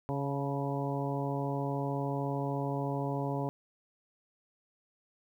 harmonic tone with a mistuned harmonic, 139.5 Hz, C#3, 11 cents sharp, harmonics 1 / 2 / 3 / 4 / 5 / 6 / 7, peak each -34 / -37 / -39 / -40 / -41 / -42 / -42 dBFS, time 0.09-3.49 s, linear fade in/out 0 ms, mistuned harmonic 6, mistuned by +47 cents, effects 11-bit

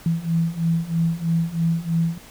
sine beating tone pair, 164.2 / 167.3 Hz, E3 / E3, -6 / +26 cents, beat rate 3.1 Hz, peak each -23 / -21 dBFS, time 0.06-2.18 s, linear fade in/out 2 ms, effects pink hiss -45 dBFS RMS until 2.3 s

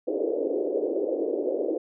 white band-pass noise, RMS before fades -27 dBFS, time 0.07-1.78 s, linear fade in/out 10 ms, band 310 to 540 Hz, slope 48 dB/octave, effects none

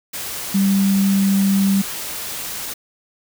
sine tone in noise, 196 Hz, G3, in tune, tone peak -13 dBFS, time 0.54-1.82 s, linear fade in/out 10 ms, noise white, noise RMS -28 dBFS, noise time 0.13-2.74 s, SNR +12 dB, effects none

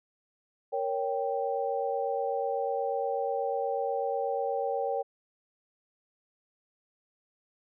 sine chord, G diminished, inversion first, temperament equal, 466.2 / 554.4 / 784 Hz, Bb4 / Db5 / G5, 0 / 0 / 0 cents, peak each -32 dBFS, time 0.72-5.03 s, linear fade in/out 20 ms, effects none

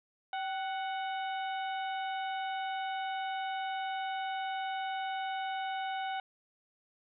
harmonic tone with a mistuned harmonic, 740 Hz, F#5, in tune, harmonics 1 / 2 / 3 / 4 / 5, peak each -34 / -42 / -47 / -47 / -50 dBFS, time 0.33-6.2 s, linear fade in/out 2 ms, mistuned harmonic 1, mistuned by +67 cents, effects none

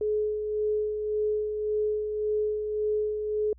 sine tone with tremolo, 424.4 Hz, G#4, 38 cents sharp, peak -23 dBFS, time 0.01-3.53 s, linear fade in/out 2 ms, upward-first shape sine, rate 1.8 Hz, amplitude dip 45%, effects added 60 Hz sine -50 dBFS peak until 3.58 s

